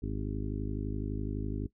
harmonic tone with a mistuned harmonic, 51.91 Hz, G#1, in tune, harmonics 1 / 2 / 3 / 4 / 5 / 6 / 7 / 8, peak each -36 / -38 / -44 / -43 / -40 / -42 / -47 / -47 dBFS, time 0.02-1.67 s, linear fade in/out 10 ms, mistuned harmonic 8, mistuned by -32 cents, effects noise-tail reverb RT60 0.1 s tail -17 dB re dry

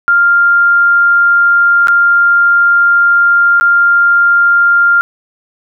sine tone with dropouts, 1397 Hz, F6, in tune, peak -5 dBFS, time 0.08-5.01 s, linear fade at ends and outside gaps 0 ms, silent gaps 1.872-1.883 / 3.599-3.61 s, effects none

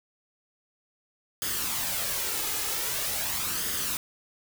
white noise with flanger, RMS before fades -30 dBFS, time 1.42-3.97 s, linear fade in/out 0 ms, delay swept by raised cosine 0.6 to 2.4 ms, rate 0.44 Hz, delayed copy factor +0.5, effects none

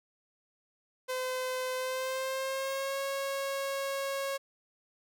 sawtooth tone with pitch glide, 512 to 548.7 Hz, C5 to C#5, -38 to -18 cents, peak -28 dBFS, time 1.08-4.38 s, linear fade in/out 20 ms, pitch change +120 cents, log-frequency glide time 1.76-3 s, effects none

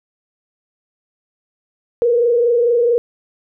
sine tone with frequency modulation, 475.5 Hz, A#4, 34 cents sharp, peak -11 dBFS, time 2.02-2.98 s, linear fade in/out 0 ms, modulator 24.5 Hz, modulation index 0.69, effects none

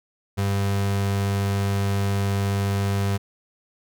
35% pulse tone, 99.2 Hz, G2, 21 cents sharp, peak -19 dBFS, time 0.37-3.18 s, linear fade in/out 20 ms, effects none

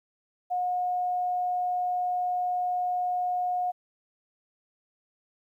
sine tone, 722 Hz, F#5, 43 cents flat, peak -25 dBFS, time 0.5-3.72 s, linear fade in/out 20 ms, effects 11-bit

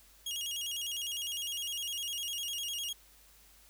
sawtooth tone with vibrato, 3061 Hz, G7, 42 cents flat, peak -32 dBFS, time 0.26-2.93 s, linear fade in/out 5 ms, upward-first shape square, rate 9.9 Hz, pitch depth 120 cents each way, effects added 50 Hz sine -64 dBFS peak until 3.69 s + white hiss -61 dBFS RMS until 3.69 s

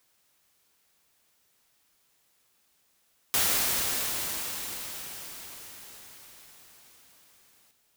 white noise with exponential decay, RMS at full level -24 dBFS, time 3.34-7.71 s, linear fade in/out 0 ms, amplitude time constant 950 ms, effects white hiss -69 dBFS RMS until 7.96 s

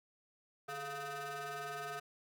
25% pulse ring-modulated tone, 277.2 Hz, C#4, in tune, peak -34 dBFS, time 0.68-2 s, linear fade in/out 10 ms, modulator 980 Hz, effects none

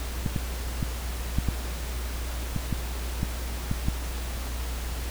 clicks, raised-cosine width 5 ms, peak -13 dBFS, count 10, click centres 0.262 / 0.362 / 0.828 / 1.386 / 1.487 / 2.563 / 2.727 / 3.231 / 3.714 / 3.885 s, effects added 60 Hz sine -30 dBFS peak until 5.1 s + pink hiss -38 dBFS RMS until 5.1 s

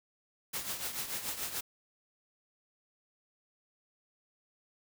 white noise with tremolo, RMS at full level -35 dBFS, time 0.53-1.61 s, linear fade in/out 10 ms, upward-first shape triangle, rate 6.9 Hz, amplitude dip 70%, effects none

